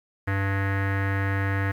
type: tone with low-pass filter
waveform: square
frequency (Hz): 98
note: G2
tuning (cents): 0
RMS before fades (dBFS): -25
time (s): 0.27-1.72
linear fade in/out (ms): 10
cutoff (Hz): 1800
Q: 5.8
effects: 9-bit